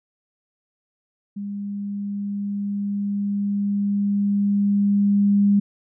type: tone with level ramp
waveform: sine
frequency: 202 Hz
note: G#3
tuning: 48 cents flat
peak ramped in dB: -27 to -13 dBFS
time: 1.36-5.6 s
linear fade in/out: 10 ms
effects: none